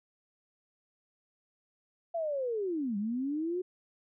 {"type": "linear two-way sweep", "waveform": "sine", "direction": "down then up", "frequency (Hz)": [687, 196, 371.8], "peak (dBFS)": -30, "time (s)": [2.14, 3.62], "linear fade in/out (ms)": 10, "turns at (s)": 2.97, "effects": []}